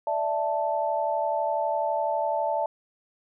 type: chord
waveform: sine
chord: D suspended second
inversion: none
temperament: equal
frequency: 587.3 / 659.3 / 880 Hz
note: D5 / E5 / A5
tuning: 0 / 0 / 0 cents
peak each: -29 / -28 / -27 dBFS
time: 0.07-2.66 s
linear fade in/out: 2 ms
effects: none